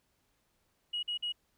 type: tone bursts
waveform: sine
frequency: 2900 Hz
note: F#7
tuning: 35 cents flat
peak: -31 dBFS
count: 3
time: 0.93-1.324 s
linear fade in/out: 10 ms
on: 100 ms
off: 47 ms
effects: tanh soft clip ceiling -27 dBFS + pink hiss -75 dBFS RMS until 1.57 s